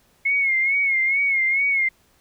sine tone with vibrato, 2169 Hz, C#7, 38 cents flat, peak -17 dBFS, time 0.25-1.89 s, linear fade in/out 10 ms, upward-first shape sine, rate 2.3 Hz, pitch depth 67 cents each way, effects pink hiss -60 dBFS RMS until 2.2 s

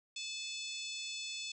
harmonic tone with a mistuned harmonic, 871 Hz, A5, 18 cents flat, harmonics 3 / 4 / 5 / 6 / 7 / 8 / 9, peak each -45 / -44 / -48 / -49 / -53 / -50 / -51 dBFS, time 0.16-1.52 s, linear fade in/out 5 ms, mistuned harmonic 3, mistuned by -17 cents, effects none

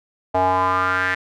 square tone with band-pass filter sweep, 92.5 Hz, F#2, in tune, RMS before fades -19 dBFS, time 0.34-1.15 s, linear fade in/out 10 ms, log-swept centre 740 to 1800 Hz, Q 5, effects none

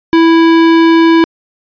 sine tone with hard clipping, 329.6 Hz, E4, in tune, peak -6 dBFS, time 0.13-1.24 s, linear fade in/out 0 ms, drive 18 dB, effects resampled to 11025 Hz

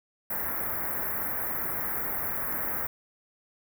white band-stop noise, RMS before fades -31 dBFS, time 0.3-2.87 s, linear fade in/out 5 ms, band 2000 to 12000 Hz, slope 48 dB/octave, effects none

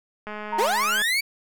click train, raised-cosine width 0.5 ms, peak -20 dBFS, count 159, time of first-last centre 0.27-1.019 s, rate 211 Hz
sine tone, 926 Hz, A#5, 12 cents flat, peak -23 dBFS, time 0.52-0.67 s, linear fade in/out 10 ms
30% pulse linear sweep, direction up, 342.7 to 2316 Hz, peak -18 dBFS, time 0.58-1.21 s, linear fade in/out 10 ms
effects none

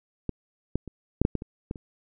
clicks, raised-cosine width 3 ms, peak -15 / -12 / -25 / -6 / -7 / -14 / -23 / -18 / -27 dBFS, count 9, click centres 0.293 / 0.756 / 0.877 / 1.216 / 1.251 / 1.353 / 1.421 / 1.711 / 1.758 s, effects none

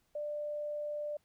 sine tone, 593 Hz, D5, 17 cents sharp, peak -35 dBFS, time 0.15-1.17 s, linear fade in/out 5 ms, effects pink hiss -75 dBFS RMS until 1.24 s

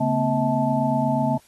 sine tone cluster, 140 / 226.3 / 254.4 / 643 / 874 Hz, C#3 / A3 / C4 / E5 / A5, +18 / +49 / -48 / -43 / -12 cents, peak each -25 dBFS, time 0-1.38 s, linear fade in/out 10 ms, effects white hiss -56 dBFS RMS until 1.47 s + AAC 32 kbps

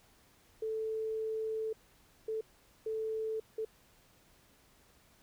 sine tone bursts at uneven times, 440 Hz, A4, in tune, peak -33 dBFS, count 4, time 0.62-1.73 / 2.28-2.41 / 2.86-3.4 / 3.58-3.65 s, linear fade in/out 5 ms, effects pink hiss -65 dBFS RMS until 5.22 s

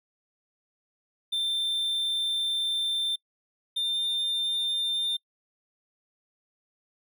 triangle tone pair in turn, 3571 / 3602 Hz, A7 / A7, +25 / +40 cents, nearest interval unison, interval 15 cents, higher second, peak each -24 dBFS, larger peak neither, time 1.32-3.16 / 3.76-5.17 s, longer first, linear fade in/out 10 ms, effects noise-tail reverb RT60 0.1 s tail -26 dB re dry

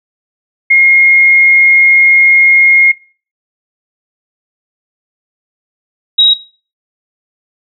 sine tone pair in turn, 2143 / 3818 Hz, C7 / A#7, +41 / +41 cents, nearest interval minor seventh, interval 1000 cents, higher second, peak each -3 dBFS, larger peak neither, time 0.7-2.92 / 6.18-6.34 s, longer first, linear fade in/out 10 ms, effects noise-tail reverb RT60 0.4 s tail -21 dB re dry

